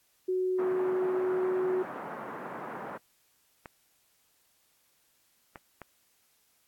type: tone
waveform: sine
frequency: 370 Hz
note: F#4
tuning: in tune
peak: -26 dBFS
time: 0.28-1.83 s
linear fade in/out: 10 ms
type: band-pass noise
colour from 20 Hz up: white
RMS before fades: -40 dBFS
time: 0.58-2.98 s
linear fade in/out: 10 ms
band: 170 to 1300 Hz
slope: 24 dB/octave
type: clicks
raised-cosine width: 0.5 ms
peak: -27 dBFS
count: 3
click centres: 3.658 / 5.558 / 5.817 s
effects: white hiss -69 dBFS RMS until 6.67 s + AAC 64 kbps